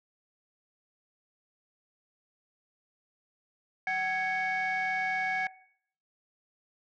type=tone cluster; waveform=sine; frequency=754 / 1659 / 2226 Hz; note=F#5 / G#6 / C#7; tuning=+32 / -2 / +7 cents; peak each=-31 dBFS; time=3.87-5.47 s; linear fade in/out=2 ms; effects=noise-tail reverb RT60 0.6 s tail -19 dB re dry + tanh soft clip ceiling -23 dBFS